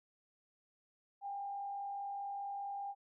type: tone with frequency modulation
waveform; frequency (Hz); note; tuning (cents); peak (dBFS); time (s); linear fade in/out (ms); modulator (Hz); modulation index
sine; 800; G5; +35; -39; 1.21-2.95; 50; 44.8; 0.31
effects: none